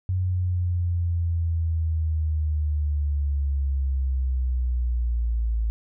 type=linear sweep; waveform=sine; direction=down; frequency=92.5 to 55 Hz; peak=-21 dBFS; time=0.09-5.7 s; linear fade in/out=0 ms; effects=none